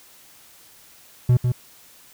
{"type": "tone with echo", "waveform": "triangle", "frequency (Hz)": 123.47, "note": "B2", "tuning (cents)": 0, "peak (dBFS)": -10, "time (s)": [1.29, 1.37], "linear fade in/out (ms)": 5, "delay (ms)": 150, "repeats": 1, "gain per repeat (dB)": -5, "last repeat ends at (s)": 1.52, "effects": ["white hiss -50 dBFS RMS until 2.13 s"]}